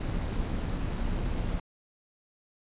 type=noise with amplitude modulation; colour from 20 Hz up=brown; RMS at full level=-28 dBFS; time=0-1.6 s; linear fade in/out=5 ms; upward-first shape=sine; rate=207 Hz; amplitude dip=55%; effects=resampled to 8000 Hz